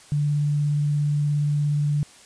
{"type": "tone with vibrato", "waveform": "sine", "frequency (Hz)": 146.83, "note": "D3", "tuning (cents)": 0, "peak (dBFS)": -19, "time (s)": [0.12, 2.03], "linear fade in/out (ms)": 0, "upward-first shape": "sine", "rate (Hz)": 17, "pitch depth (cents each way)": 9, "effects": ["white hiss -49 dBFS RMS until 2.25 s", "resampled to 22050 Hz"]}